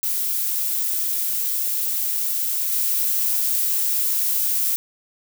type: noise with level steps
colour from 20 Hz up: violet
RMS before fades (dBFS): -23 / -21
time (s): 0.03-4.76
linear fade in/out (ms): 0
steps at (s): 2.72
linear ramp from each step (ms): 2
effects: none